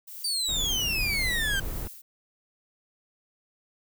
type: noise with tremolo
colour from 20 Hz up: violet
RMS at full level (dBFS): -40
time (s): 0.07-2.02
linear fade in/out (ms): 10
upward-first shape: triangle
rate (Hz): 1.9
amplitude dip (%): 75
type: exponential sweep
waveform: 30% pulse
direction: down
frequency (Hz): 4699 to 1545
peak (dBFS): -23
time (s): 0.24-1.6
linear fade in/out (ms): 5
type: noise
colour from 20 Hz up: brown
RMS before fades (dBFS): -33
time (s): 0.48-1.88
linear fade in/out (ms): 10
effects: none